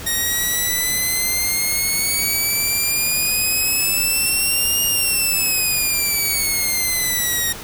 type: exponential two-way sweep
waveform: 5% pulse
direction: up then down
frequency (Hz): 1864.7 to 2838 to 1864.7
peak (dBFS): -8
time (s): 0.06-7.53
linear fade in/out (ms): 10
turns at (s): 4.85
effects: pink hiss -33 dBFS RMS until 7.63 s